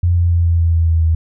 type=tone with pitch steps; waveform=sine; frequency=87.31 / 86.36 / 85.41 / 84.48 / 83.56 / 82.65 / 81.75 / 80.85 Hz; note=F2 / F2 / F2 / E2 / E2 / E2 / E2 / E2; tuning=0 / -19 / -38 / +43 / +24 / +5 / -14 / -33 cents; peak=-10 dBFS; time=0.03-1.15 s; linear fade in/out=5 ms; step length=140 ms; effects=none